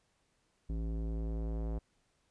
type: tone with low-pass filter sweep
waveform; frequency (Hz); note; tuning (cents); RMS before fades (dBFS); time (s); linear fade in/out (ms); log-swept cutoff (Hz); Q
square; 55.2; A1; +6; -36; 0.69-1.79; 10; 300 to 640; 1.1
effects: pink hiss -75 dBFS RMS until 2.3 s + resampled to 22050 Hz